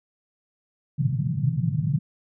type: band-pass noise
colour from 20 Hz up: white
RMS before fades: -24 dBFS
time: 0.98-1.99 s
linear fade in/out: 10 ms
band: 120 to 160 Hz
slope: 48 dB/octave
effects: none